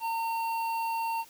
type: tone with notch filter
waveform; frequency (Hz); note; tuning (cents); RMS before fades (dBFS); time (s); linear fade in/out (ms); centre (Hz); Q
square; 912; A#5; -38; -31; 0-1.25; 50; 6600; 0.62
effects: white hiss -55 dBFS RMS until 1.29 s